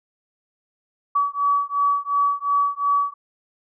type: beating tone pair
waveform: sine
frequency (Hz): 1139 / 1141.8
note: C#6 / D6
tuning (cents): +47 / -49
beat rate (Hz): 2.8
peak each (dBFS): -21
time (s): 1.15-3.14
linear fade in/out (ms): 10
effects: none